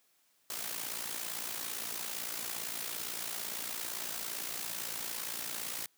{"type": "noise with amplitude modulation", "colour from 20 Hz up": "white", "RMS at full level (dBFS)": -36, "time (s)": [0.5, 5.86], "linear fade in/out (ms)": 2, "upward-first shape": "sine", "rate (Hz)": 57.7, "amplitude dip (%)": 65, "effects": ["white hiss -71 dBFS RMS until 5.97 s", "high-pass 150 Hz 12 dB/octave"]}